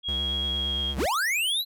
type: tone with pitch glide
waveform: sine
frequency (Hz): 3298 to 3258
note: G#7 to G#7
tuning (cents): -13 to -34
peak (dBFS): -26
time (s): 0.03-0.95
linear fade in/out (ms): 50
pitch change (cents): -21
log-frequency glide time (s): 0.52-0.83
type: tone with vibrato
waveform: square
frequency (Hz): 68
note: C#2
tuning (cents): -33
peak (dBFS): -32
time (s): 0.08-1.06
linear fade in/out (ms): 5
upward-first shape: sine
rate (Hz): 8.7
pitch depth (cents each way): 74
type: linear sweep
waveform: square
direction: up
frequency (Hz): 34.65 to 4111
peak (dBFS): -24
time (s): 0.96-1.65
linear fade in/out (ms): 50
effects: none